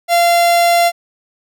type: tone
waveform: 45% pulse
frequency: 689 Hz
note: F5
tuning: 24 cents flat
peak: -9 dBFS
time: 0.08-0.92 s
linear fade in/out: 50 ms
effects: none